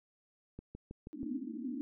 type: click train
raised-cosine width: 3 ms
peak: -32 dBFS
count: 5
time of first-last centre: 0.59-1.231 s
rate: 6.24 Hz
type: band-pass noise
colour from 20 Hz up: white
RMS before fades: -40 dBFS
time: 1.13-1.81 s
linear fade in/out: 0 ms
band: 230 to 310 Hz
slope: 96 dB/octave
effects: none